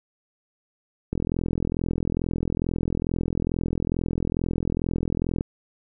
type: click train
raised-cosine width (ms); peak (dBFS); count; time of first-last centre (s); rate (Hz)
3; -12; 182; 1.13-5.409; 42.3
effects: none